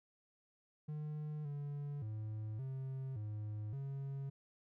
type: tone with pitch steps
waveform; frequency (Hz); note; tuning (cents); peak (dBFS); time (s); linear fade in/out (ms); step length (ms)
triangle; 151.3 / 144 / 108 / 132.9 / 106 / 137.4; D#3 / D3 / A2 / C3 / G#2 / C#3; -48 / -34 / -32 / +27 / +36 / -15; -38; 0.88-4.3; 10; 570
effects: none